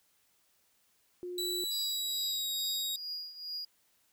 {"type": "tone", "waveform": "sine", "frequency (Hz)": 357.5, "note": "F4", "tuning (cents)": 41, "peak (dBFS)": -37, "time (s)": [1.23, 1.64], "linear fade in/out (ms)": 0}
{"type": "tone with pitch glide", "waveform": "sawtooth", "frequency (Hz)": [3944, 3777], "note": ["B7", "A#7"], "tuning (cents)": [-3, 22], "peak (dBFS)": -30, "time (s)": [1.38, 2.96], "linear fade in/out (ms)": 2, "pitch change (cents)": -75, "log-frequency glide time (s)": [1.62, 2.56]}
{"type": "tone with tremolo", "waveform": "triangle", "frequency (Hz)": 4868, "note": "D#8", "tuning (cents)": -39, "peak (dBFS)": -34, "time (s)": [1.71, 3.65], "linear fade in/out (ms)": 5, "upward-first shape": "triangle", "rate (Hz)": 2.3, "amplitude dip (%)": 80}
{"effects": ["white hiss -71 dBFS RMS until 4.12 s"]}